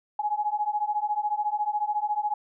sine beating tone pair, 831 / 845 Hz, G#5 / G#5, +1 / +30 cents, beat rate 14 Hz, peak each -28 / -27 dBFS, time 0.19-2.34 s, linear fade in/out 5 ms, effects none

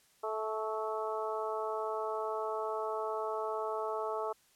harmonic tone with a mistuned harmonic, 217.7 Hz, A3, 18 cents flat, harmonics 2 / 3 / 4 / 5 / 6, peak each -37 / -39 / -40 / -41 / -42 dBFS, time 0.23-4.33 s, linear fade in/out 10 ms, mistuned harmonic 5, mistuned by +32 cents, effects white hiss -67 dBFS RMS until 4.55 s + low-pass 12000 Hz 12 dB/octave

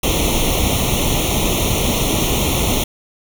pink noise with comb filter, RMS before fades -17 dBFS, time 0.03-2.84 s, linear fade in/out 5 ms, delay 0.31 ms, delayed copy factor +0.95, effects none

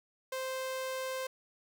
sawtooth tone, 522 Hz, C5, 4 cents flat, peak -31 dBFS, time 0.32-1.27 s, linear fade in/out 5 ms, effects none

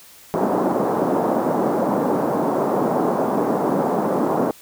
pink band-pass noise, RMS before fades -20 dBFS, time 0.34-4.51 s, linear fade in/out 0 ms, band 200 to 980 Hz, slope 24 dB/octave, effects white hiss -46 dBFS RMS until 4.61 s

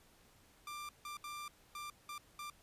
sawtooth tone bursts at uneven times, 1186 Hz, D6, 17 cents sharp, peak -40 dBFS, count 6, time 0.67-0.89 / 1.05-1.17 / 1.24-1.48 / 1.75-1.9 / 2.09-2.18 / 2.39-2.5 s, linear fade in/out 2 ms, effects pink hiss -66 dBFS RMS until 2.62 s + resampled to 32000 Hz

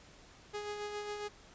sawtooth tone with tremolo, 415.3 Hz, G#4, in tune, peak -33 dBFS, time 0.53-1.29 s, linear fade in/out 20 ms, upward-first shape sine, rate 7.3 Hz, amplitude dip 40%, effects pink hiss -58 dBFS RMS until 1.54 s + resampled to 16000 Hz

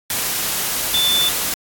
sine tone in noise, 3520 Hz, A7, in tune, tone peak -15 dBFS, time 0.94-1.29 s, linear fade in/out 2 ms, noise white, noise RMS -21 dBFS, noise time 0.1-1.54 s, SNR +3 dB, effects AAC 64 kbps

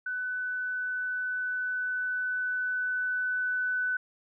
sine tone with level ramp, 1499 Hz, F#6, 22 cents sharp, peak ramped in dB -30 to -26 dBFS, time 0.06-3.97 s, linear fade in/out 5 ms, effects none

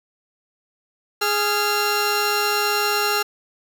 15% pulse tone pair together, 415.3 / 1380.9 Hz, G#4 / F6, 0 / -20 cents, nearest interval octave + major sixth, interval 2080 cents, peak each -15 dBFS, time 1.21-3.23 s, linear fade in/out 10 ms, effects none

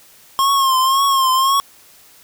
square tone with vibrato, 1072 Hz, C6, 42 cents sharp, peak -13 dBFS, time 0.39-1.6 s, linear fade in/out 0 ms, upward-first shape triangle, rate 1.9 Hz, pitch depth 71 cents each way, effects white hiss -47 dBFS RMS until 2.23 s

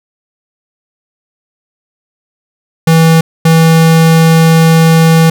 square tone pair in turn, 162.9 / 162.9 Hz, E3 / E3, -20 / -20 cents, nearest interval unison, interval 0 cents, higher neither, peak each -4 dBFS, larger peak neither, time 2.87-3.21 / 3.45-5.3 s, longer second, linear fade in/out 5 ms, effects none

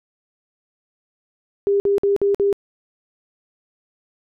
sine tone bursts, 400.9 Hz, G4, 39 cents sharp, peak -14 dBFS, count 5, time 1.67-2.528 s, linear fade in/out 0 ms, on 130 ms, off 52 ms, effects none

